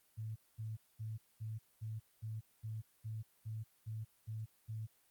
sine tone bursts, 110 Hz, A2, in tune, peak -40 dBFS, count 12, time 0.17-4.87 s, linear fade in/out 20 ms, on 190 ms, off 220 ms, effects white hiss -72 dBFS RMS until 5.1 s + Opus 32 kbps

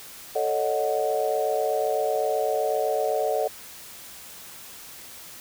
sine chord, D# half-diminished seventh, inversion second, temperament equal, 440 / 554.4 / 622.3 / 740 Hz, A4 / C#5 / D#5 / F#5, 0 / 0 / 0 / 0 cents, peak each -27 / -28 / -27 / -28 dBFS, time 0.35-3.48 s, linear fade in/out 10 ms, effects white hiss -43 dBFS RMS until 5.4 s

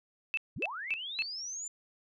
sine tone bursts, 2637 Hz, E7, in tune, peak -28 dBFS, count 4, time 0.34-1.222 s, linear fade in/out 0 ms, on 33 ms, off 250 ms
sine linear sweep, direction up, 70.3 to 7220 Hz, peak -37 dBFS, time 0.56-1.68 s, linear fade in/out 5 ms
effects none

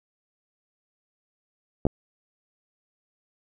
clicks, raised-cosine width 2 ms, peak -9 dBFS, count 2, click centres 1.853 / 1.867 s, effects none

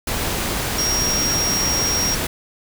sine tone in noise, 5610 Hz, F8, 7 cents sharp, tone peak -19 dBFS, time 0.78-2.15 s, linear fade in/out 5 ms, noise pink, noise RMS -23 dBFS, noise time 0.07-2.27 s, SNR +1 dB, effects none

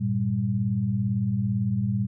sine tone cluster, 99.7 / 117.6 / 197.1 Hz, G2 / A#2 / G3, +30 / +16 / +10 cents, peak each -31 / -25 / -26 dBFS, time 0-2.07 s, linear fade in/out 20 ms, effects none

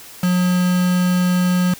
triangle tone with quantisation, 180.3 Hz, F#3, 45 cents flat, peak -12 dBFS, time 0.23-1.74 s, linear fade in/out 5 ms, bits 4, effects white hiss -39 dBFS RMS until 1.79 s

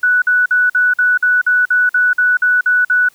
sine tone bursts, 1480 Hz, F#6, in tune, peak -9 dBFS, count 13, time 0.03-3.088 s, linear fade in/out 5 ms, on 190 ms, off 49 ms, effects white hiss -51 dBFS RMS until 3.14 s

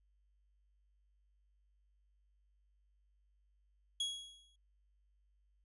40% pulse tone with exponential decay, 3322 Hz, G#7, in tune, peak -32 dBFS, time 4-4.56 s, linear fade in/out 5 ms, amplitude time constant 120 ms, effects added 50 Hz sine -70 dBFS peak until 5.64 s + resampled to 24000 Hz

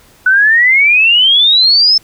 sine exponential sweep, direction up, 1480 to 5320 Hz, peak -5 dBFS, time 0.26-1.98 s, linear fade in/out 5 ms, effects pink hiss -45 dBFS RMS until 2.03 s

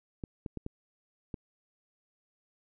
clicks, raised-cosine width 3 ms, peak -24 dBFS, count 5, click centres 0.238 / 0.462 / 0.573 / 0.664 / 1.342 s, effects none

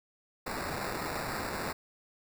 blue noise with sample-and-hold, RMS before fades -36 dBFS, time 0.46-1.73 s, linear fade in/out 10 ms, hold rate 3150 Hz, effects none

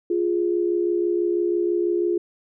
sine tone pair together, 349.2 / 415.3 Hz, F4 / G#4, 0 / 0 cents, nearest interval minor third, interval 300 cents, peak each -20 / -25 dBFS, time 0.1-2.18 s, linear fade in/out 5 ms, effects none

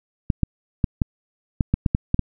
clicks, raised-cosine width 5 ms, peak -5 dBFS, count 10, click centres 0.302 / 0.433 / 0.842 / 1.018 / 1.608 / 1.74 / 1.862 / 1.949 / 2.144 / 2.193 s, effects none

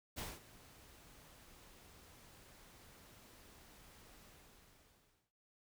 pink noise with ADSR envelope, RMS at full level -43 dBFS, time 0.16-5.32 s, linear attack 25 ms, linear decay 210 ms, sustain -18 dB, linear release 1100 ms, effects noise-tail reverb RT60 0.3 s tail -25 dB re dry

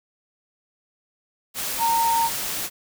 sine tone in noise, 921 Hz, A#5, 21 cents flat, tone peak -18 dBFS, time 1.78-2.3 s, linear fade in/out 50 ms, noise white, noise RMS -28 dBFS, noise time 1.54-2.7 s, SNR +7 dB, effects none

